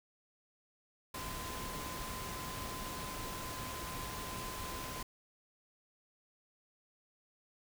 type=tone in noise; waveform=sine; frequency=1028 Hz; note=C6; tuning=31 cents flat; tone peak=-46 dBFS; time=1.14-5.03 s; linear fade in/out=5 ms; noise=pink; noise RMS=-43 dBFS; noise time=1.14-5.03 s; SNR=-6 dB; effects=none